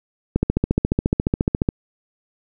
click train, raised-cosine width 3 ms, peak -4 dBFS, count 20, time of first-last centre 0.36-1.689 s, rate 14.3 Hz, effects none

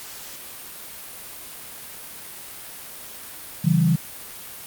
sine chord, C# diminished, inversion none, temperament equal with one note detuned, 138.59 / 164.81 / 193.08 Hz, C#3 / E3 / G3, 0 / 0 / -26 cents, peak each -22 / -17 / -23 dBFS, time 3.64-3.96 s, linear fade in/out 10 ms, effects white hiss -38 dBFS RMS until 4.66 s + Opus 48 kbps

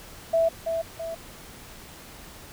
sine tone with echo, 659.3 Hz, E5, in tune, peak -18 dBFS, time 0.33-0.49 s, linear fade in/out 10 ms, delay 330 ms, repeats 2, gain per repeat -6 dB, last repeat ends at 1.15 s, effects pink hiss -45 dBFS RMS until 2.52 s

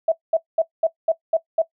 sine tone bursts, 652 Hz, E5, 19 cents flat, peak -13 dBFS, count 7, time 0.08-1.62 s, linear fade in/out 5 ms, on 40 ms, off 210 ms, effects noise-tail reverb RT60 0.1 s tail -19 dB re dry

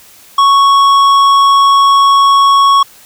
sine tone with tanh clipping, 1108.7 Hz, C#6, in tune, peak -6 dBFS, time 0.38-2.83 s, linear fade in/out 5 ms, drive 11 dB, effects white hiss -40 dBFS RMS until 3.05 s

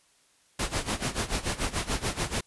pink noise with tremolo, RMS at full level -27 dBFS, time 0.59-2.41 s, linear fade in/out 5 ms, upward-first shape sine, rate 6.9 Hz, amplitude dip 85%, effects white hiss -64 dBFS RMS until 2.46 s + resampled to 24000 Hz

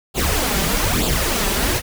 pink noise with flanger, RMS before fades -19 dBFS, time 0.14-1.82 s, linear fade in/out 50 ms, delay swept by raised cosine 0.25 to 5.15 ms, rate 1.1 Hz, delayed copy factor +0.7, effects none

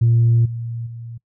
sine tone with level steps, 116.54 Hz, A#2, in tune, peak -10 / -24 / -30 dBFS, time 0.01-1.18 s, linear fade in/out 10 ms, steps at 0.45 / 0.86 s, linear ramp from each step 10 ms, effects noise-tail reverb RT60 0.1 s tail -23 dB re dry + tanh soft clip ceiling -8 dBFS

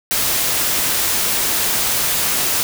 white noise, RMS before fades -18 dBFS, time 0.11-2.63 s, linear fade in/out 0 ms, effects none

